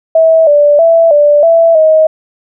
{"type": "tone with pitch steps", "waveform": "sine", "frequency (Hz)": [648, 585, 663, 587, 664, 630], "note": ["E5", "D5", "E5", "D5", "E5", "D#5"], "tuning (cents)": [-30, -7, 10, -1, 12, 21], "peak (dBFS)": -3, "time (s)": [0.15, 2.07], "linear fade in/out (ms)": 5, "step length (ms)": 320, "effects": []}